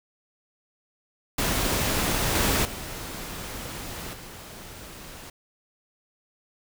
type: noise with level steps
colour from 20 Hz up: pink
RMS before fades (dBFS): -25 / -23 / -36 / -42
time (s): 1.38-5.3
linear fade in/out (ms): 5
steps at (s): 2.35 / 2.65 / 4.13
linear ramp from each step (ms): 2
effects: none